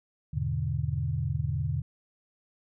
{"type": "chord", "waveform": "sine", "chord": "E dominant seventh", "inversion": "none", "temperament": "equal", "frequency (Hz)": [82.41, 103.83, 123.47, 146.83], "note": ["E2", "G#2", "B2", "D3"], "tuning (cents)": [0, 0, 0, 0], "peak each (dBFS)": [-33, -34, -32, -31], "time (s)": [0.33, 1.82], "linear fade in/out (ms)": 10, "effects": []}